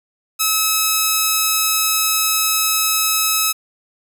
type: tone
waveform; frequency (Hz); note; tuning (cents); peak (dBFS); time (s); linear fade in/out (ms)
5% pulse; 1290; E6; -38; -3; 0.39-3.53; 20
effects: none